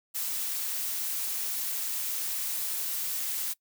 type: noise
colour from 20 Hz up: blue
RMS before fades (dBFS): -32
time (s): 0.14-3.54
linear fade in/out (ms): 20
effects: noise-tail reverb RT60 0.1 s tail -22 dB re dry